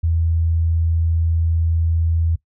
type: tone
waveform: sine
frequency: 82.41 Hz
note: E2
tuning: in tune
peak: -15 dBFS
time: 0.03-2.36 s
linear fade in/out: 10 ms
effects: noise-tail reverb RT60 0.1 s tail -19 dB re dry